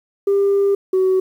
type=tone pair in turn; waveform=sine; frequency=398.1 / 375.8 Hz; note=G4 / F#4; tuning=+27 / +27 cents; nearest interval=minor second; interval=100 cents; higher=first; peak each=-11 dBFS; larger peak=neither; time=0.27-0.75 / 0.93-1.2 s; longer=first; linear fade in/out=5 ms; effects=tanh soft clip ceiling -10 dBFS + 8-bit